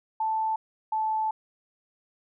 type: tone pair in turn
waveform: sine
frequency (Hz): 880 / 872.9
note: A5 / A5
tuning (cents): 0 / -14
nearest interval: unison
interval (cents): 14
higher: first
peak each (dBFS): -24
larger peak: neither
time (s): 0.2-0.56 / 0.92-1.31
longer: second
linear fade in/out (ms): 5
effects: none